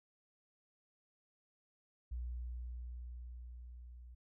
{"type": "tone with level ramp", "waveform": "sine", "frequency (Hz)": 60.6, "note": "B1", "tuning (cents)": -32, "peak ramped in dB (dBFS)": [-38, -51], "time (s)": [2.11, 4.15], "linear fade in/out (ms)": 10, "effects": []}